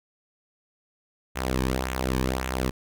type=tone with flanger; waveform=sawtooth; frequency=64.4 Hz; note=C2; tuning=27 cents flat; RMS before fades=-27 dBFS; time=1.35-2.71 s; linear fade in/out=20 ms; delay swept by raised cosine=0.2 to 1.5 ms; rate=1.8 Hz; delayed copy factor=-0.65; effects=none